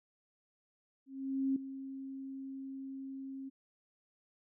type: tone with ADSR envelope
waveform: sine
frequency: 268.9 Hz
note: C4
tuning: 47 cents sharp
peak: -28 dBFS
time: 1.06-3.5 s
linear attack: 500 ms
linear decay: 4 ms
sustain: -13 dB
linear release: 21 ms
effects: none